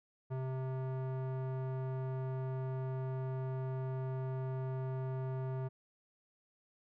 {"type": "tone with low-pass filter", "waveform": "square", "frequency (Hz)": 130.81, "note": "C3", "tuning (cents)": 0, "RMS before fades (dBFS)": -38, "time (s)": [0.3, 5.69], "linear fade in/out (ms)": 20, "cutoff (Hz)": 980, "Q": 0.93, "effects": []}